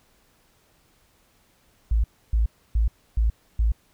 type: tone bursts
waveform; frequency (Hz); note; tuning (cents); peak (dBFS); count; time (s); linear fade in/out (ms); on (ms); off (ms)
sine; 55.4; A1; +13; -17; 5; 1.91-3.72; 5; 130; 290
effects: pink hiss -62 dBFS RMS until 3.93 s